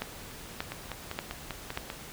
two click trains, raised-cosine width 0.3 ms, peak -15 / -19 dBFS, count 4 / 7, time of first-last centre 0.02-1.774 / 0.72-1.901 s, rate 1.71 / 5.08 Hz, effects pink hiss -45 dBFS RMS until 2.12 s

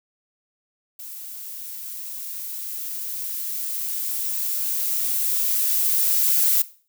violet noise with level ramp, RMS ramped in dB -37 to -18 dBFS, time 0.99-6.62 s, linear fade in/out 5 ms, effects noise-tail reverb RT60 0.4 s tail -17 dB re dry

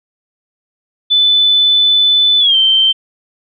sine tone with pitch glide, 3502 to 3120 Hz, A7 to G7, -9 to -9 cents, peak -7 dBFS, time 1.1-2.93 s, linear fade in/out 20 ms, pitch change -200 cents, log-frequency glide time 2.39-2.56 s, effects none

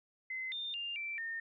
sine tone with pitch steps, 2053 / 3616 / 2801 / 2339 / 1825 Hz, C7 / A7 / F7 / D7 / A#6, -33 / +47 / +4 / -8 / -37 cents, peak -37 dBFS, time 0.3-1.4 s, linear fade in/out 5 ms, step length 220 ms, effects none

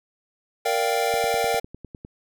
square chord, G minor seventh, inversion first, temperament equal, 466.2 / 587.3 / 698.5 / 784 Hz, Bb4 / D5 / F5 / G5, 0 / 0 / 0 / 0 cents, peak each -26 / -29 / -27 / -27 dBFS, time 0.65-1.6 s, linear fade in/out 10 ms
click train, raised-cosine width 3 ms, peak -25 dBFS, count 10, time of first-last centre 1.14-2.049 s, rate 9.9 Hz
effects none

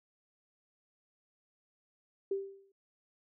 sine tone with exponential decay, 392 Hz, G4, in tune, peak -28 dBFS, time 2.31-2.72 s, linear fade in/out 5 ms, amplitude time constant 87 ms, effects none

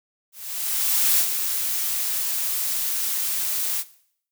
blue noise with ADSR envelope, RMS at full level -18 dBFS, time 0.32-3.84 s, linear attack 870 ms, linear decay 68 ms, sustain -7 dB, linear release 46 ms, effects noise-tail reverb RT60 0.6 s tail -17 dB re dry

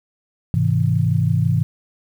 sine chord, Ab augmented, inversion none, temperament just, 103.83 / 129.78 / 162.23 Hz, Ab2 / C3 / E3, 0 / -14 / -27 cents, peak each -19 dBFS, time 0.54-1.63 s, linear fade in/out 0 ms, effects 8-bit

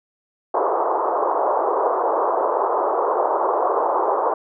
white band-pass noise, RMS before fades -20 dBFS, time 0.54-4.34 s, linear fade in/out 5 ms, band 370 to 1100 Hz, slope 48 dB/octave, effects none

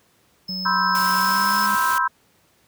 triangle tone, 5200 Hz, E8, 24 cents flat, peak -26 dBFS, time 0.48-1.67 s, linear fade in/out 10 ms
triangle tone with pitch glide, 185 to 204.1 Hz, F#3 to G#3, 0 to -30 cents, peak -28 dBFS, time 0.49-1.75 s, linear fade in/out 0 ms, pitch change +170 cents, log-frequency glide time 1.13-1.6 s
sine chord, C major seventh, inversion third, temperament just, 981.1 / 1046.5 / 1308.1 / 1569.8 Hz, B5 / C6 / E6 / G6, -12 / 0 / -14 / +2 cents, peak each -23 dBFS, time 0.65-2.08 s, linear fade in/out 10 ms
white noise, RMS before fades -30 dBFS, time 0.95-1.98 s, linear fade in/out 0 ms
effects pink hiss -60 dBFS RMS until 2.67 s + high-pass 80 Hz 12 dB/octave

